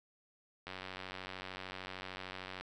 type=click train; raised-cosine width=0.3 ms; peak=-27 dBFS; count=182; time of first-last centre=0.67-2.61 s; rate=93.3 Hz; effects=none